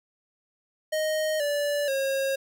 square tone with pitch steps, 622.3 / 580.6 / 541.7 Hz, D#5 / D5 / C#5, 0 / -20 / -40 cents, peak -25 dBFS, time 0.92-2.36 s, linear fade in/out 10 ms, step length 480 ms, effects none

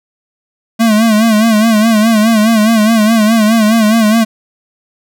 square tone with vibrato, 220 Hz, A3, in tune, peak -7 dBFS, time 0.79-4.25 s, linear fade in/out 20 ms, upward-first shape sine, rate 4.8 Hz, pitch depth 83 cents each way, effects none

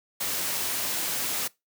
white noise, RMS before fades -29 dBFS, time 0.2-1.48 s, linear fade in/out 10 ms, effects noise-tail reverb RT60 0.2 s tail -22 dB re dry + high-pass 100 Hz 12 dB/octave

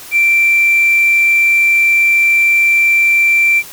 sine tone with hard clipping, 2349 Hz, D7, in tune, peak -8 dBFS, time 0.11-3.63 s, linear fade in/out 50 ms, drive 1 dB, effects white hiss -33 dBFS RMS until 3.72 s

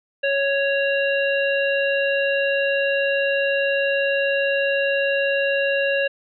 harmonic tone, 554.4 Hz, C#5, in tune, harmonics 1 / 3 / 5 / 7, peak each -20 / -24 / -25 / -38 dBFS, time 0.23-6.08 s, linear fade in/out 10 ms, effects none

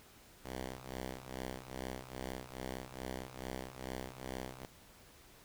5% pulse ring-modulated tone, 64.4 Hz, C2, 27 cents flat, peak -28 dBFS, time 0.44-4.66 s, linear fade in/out 10 ms, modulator 130 Hz, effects pink hiss -60 dBFS RMS until 5.44 s

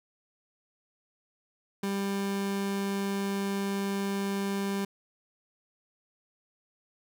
30% pulse tone, 197.9 Hz, G3, 17 cents sharp, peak -26 dBFS, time 1.83-4.85 s, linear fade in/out 5 ms, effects none

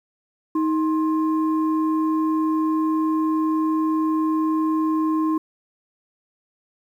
sine tone pair together, 315.2 / 1057 Hz, D#4 / C6, +23 / +17 cents, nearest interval octave + major sixth, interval 2094 cents, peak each -18 / -26 dBFS, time 0.55-5.38 s, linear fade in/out 5 ms, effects tanh soft clip ceiling -11 dBFS + 9-bit

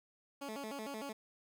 15% pulse tone with vibrato, 246.9 Hz, B3, in tune, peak -35 dBFS, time 0.41-1.13 s, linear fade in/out 10 ms, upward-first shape square, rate 6.6 Hz, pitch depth 220 cents each way, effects none

